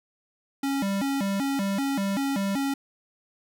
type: tone with vibrato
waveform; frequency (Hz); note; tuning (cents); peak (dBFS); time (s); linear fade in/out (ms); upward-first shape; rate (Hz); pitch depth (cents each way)
square; 233.1; A#3; 0; -25; 0.63-2.74; 5; square; 2.6; 290
effects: none